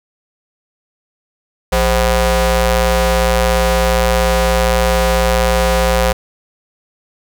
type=ring-modulated tone; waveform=sawtooth; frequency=233.1 Hz; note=A#3; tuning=in tune; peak=-4 dBFS; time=1.72-6.13 s; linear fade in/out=10 ms; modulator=291 Hz; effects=none

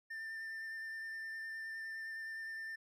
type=tone with vibrato; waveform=triangle; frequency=1791 Hz; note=A6; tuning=30 cents sharp; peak=-40 dBFS; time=0.1-2.76 s; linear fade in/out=10 ms; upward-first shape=sine; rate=9.7 Hz; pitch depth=13 cents each way; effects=none

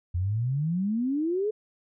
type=exponential sweep; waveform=sine; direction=up; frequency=84.3 to 440 Hz; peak=-24 dBFS; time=0.14-1.51 s; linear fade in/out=10 ms; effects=none

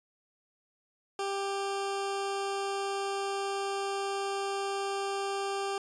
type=tone; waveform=20% pulse; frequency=394.9 Hz; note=G4; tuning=13 cents sharp; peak=-26 dBFS; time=1.19-5.78 s; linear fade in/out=2 ms; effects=resampled to 22050 Hz

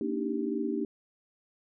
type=chord; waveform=sine; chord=Eb major seventh; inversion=second; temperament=equal with one note detuned; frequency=233.1 / 287.8 / 311.1 / 392 Hz; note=Bb3 / D4 / Eb4 / G4; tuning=0 / -35 / 0 / 0 cents; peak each=-34 dBFS; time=0.01-0.85 s; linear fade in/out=2 ms; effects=none

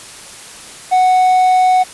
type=tone with quantisation; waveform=triangle; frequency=740 Hz; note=F#5; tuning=in tune; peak=-6 dBFS; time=0.91-1.84 s; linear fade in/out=20 ms; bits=6; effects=white hiss -34 dBFS RMS until 1.93 s + resampled to 24000 Hz

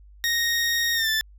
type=tone with pitch glide; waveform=20% pulse; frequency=1864.7 to 1760 Hz; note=A#6 to A6; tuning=0 to 0 cents; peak=-16 dBFS; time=0.24-1.21 s; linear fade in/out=0 ms; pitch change=-100 cents; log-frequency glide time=0.94-1.09 s; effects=added 50 Hz sine -46 dBFS peak until 1.38 s

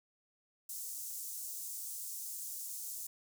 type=high-pass noise; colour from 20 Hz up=pink; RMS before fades=-43 dBFS; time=0.69-3.07 s; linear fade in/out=5 ms; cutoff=6800 Hz; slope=24 dB/octave; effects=none

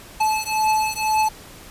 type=beating tone pair; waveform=square; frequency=865 / 867 Hz; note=A5 / A5; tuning=-30 / -26 cents; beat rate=2 Hz; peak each=-22 dBFS; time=0.2-1.29 s; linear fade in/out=10 ms; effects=pink hiss -42 dBFS RMS until 1.7 s + resampled to 32000 Hz

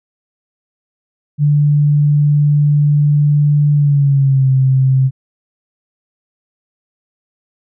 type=tone with pitch glide; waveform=sine; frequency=146.83 to 132.33 Hz; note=D3 to C3; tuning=0 to +20 cents; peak=-8 dBFS; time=1.38-5.11 s; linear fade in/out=50 ms; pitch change=-180 cents; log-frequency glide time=3.74-4.49 s; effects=none

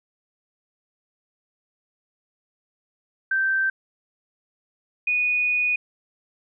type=tone pair in turn; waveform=sine; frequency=1559 / 2475 Hz; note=G6 / D#7; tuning=-10 / -10 cents; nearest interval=minor sixth; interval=800 cents; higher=second; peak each=-19 / -19 dBFS; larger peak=neither; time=3.31-3.7 / 5.07-5.76 s; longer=second; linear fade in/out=5 ms; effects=none

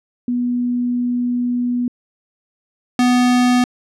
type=tone pair in turn; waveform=sine / square; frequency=244.4 / 247.5 Hz; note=B3 / B3; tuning=-18 / +4 cents; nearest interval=unison; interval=22 cents; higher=second; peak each=-16 / -12 dBFS; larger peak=second; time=0.28-1.88 / 2.99-3.64 s; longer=first; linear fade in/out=2 ms; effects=low-pass 8000 Hz 12 dB/octave

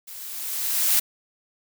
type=noise with level ramp; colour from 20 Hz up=blue; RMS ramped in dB=-40 to -18 dBFS; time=0.07-1 s; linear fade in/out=10 ms; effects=none

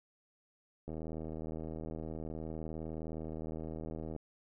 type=click train; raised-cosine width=2 ms; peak=-29 dBFS; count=262; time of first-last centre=0.88-4.163 s; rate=79.5 Hz; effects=none

